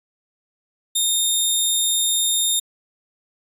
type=tone; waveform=15% pulse; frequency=3664 Hz; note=A#7; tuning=31 cents flat; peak=-10 dBFS; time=0.95-2.6 s; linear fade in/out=10 ms; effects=resampled to 32000 Hz